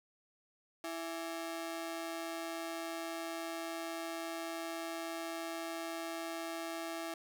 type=ring-modulated tone; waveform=sawtooth; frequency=497.6 Hz; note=B4; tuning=13 cents sharp; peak=-32 dBFS; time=0.84-7.14 s; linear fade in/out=2 ms; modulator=167 Hz; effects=none